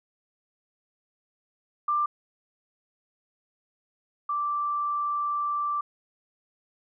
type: tone pair in turn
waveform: sine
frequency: 1185 / 1172.1 Hz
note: D6 / D6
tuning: +15 / -4 cents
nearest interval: unison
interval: 19 cents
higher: first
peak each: -22 / -25 dBFS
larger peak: first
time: 1.88-2.06 / 4.29-5.81 s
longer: second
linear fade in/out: 5 ms
effects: none